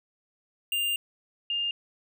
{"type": "tone pair in turn", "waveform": ["square", "sine"], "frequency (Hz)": [2800, 2813], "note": ["F7", "F7"], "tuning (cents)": [4, 12], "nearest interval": "unison", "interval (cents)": 8, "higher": "second", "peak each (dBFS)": -26, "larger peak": "neither", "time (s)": [[0.72, 0.96], [1.5, 1.71]], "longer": "first", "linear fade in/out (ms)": 2, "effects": []}